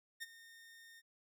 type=tone with ADSR envelope; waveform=sawtooth; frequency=1831 Hz; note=A#6; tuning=32 cents flat; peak=-37 dBFS; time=0.2-1.02 s; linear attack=25 ms; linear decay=27 ms; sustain=-16 dB; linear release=35 ms; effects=none

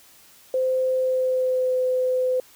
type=tone with pitch glide; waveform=sine; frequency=517 to 509.3 Hz; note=C5 to C5; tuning=-21 to -47 cents; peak=-19 dBFS; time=0.54-2.4 s; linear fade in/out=2 ms; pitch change=-26 cents; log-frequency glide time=0.93-1.77 s; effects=white hiss -52 dBFS RMS until 2.55 s

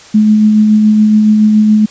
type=tone with tremolo; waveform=sine; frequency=213.7 Hz; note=G#3; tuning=50 cents sharp; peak=-3 dBFS; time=0.14-1.86 s; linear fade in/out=10 ms; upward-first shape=sine; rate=7.1 Hz; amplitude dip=25%; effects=white hiss -36 dBFS RMS until 1.9 s + resampled to 16000 Hz

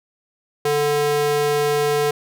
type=tone with high-pass filter; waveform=square; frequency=146.83 Hz; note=D3; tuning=in tune; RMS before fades=-19 dBFS; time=0.65-2.11 s; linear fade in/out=5 ms; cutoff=370 Hz; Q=2; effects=none

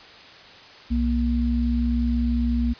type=tone pair together; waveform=sine; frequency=62.68 / 237 Hz; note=B1 / A#3; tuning=+26 / +29 cents; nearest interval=octave + major seventh; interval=2303 cents; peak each=-22 dBFS; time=0.9-2.74 s; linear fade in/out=20 ms; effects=white hiss -45 dBFS RMS until 2.79 s + resampled to 11025 Hz

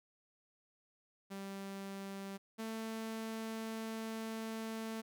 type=tone pair in turn; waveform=sawtooth; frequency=196 / 222.7 Hz; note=G3 / A3; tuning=0 / +21 cents; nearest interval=major second; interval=221 cents; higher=second; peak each=-39 / -36 dBFS; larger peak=second; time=1.3-2.38 / 2.58-5.02 s; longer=second; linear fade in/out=20 ms; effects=none

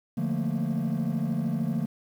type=chord; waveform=triangle; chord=Bb major seventh; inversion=first; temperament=equal; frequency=146.83 / 174.61 / 220 / 233.1 Hz; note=D3 / F3 / A3 / Bb3; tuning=0 / 0 / 0 / 0 cents; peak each=-28 dBFS; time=0.17-1.86 s; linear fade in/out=10 ms; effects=tanh soft clip ceiling -19 dBFS + 9-bit

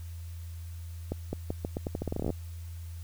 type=accelerating click train; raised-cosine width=2 ms; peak=-18 dBFS; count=18; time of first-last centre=1.12-2.303 s; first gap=210 ms; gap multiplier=0.83; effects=added 84 Hz sine -38 dBFS peak until 3.03 s + white hiss -57 dBFS RMS until 3.03 s

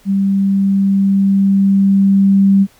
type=tone with level ramp; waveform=sine; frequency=196 Hz; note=G3; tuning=in tune; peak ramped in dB=-11 to -6 dBFS; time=0.05-2.67 s; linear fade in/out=50 ms; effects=pink hiss -49 dBFS RMS until 2.79 s

